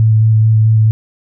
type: tone with vibrato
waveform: sine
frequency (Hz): 110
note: A2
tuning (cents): 0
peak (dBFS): -6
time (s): 0-0.91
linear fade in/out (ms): 0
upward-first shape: square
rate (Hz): 4.6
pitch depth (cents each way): 11
effects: none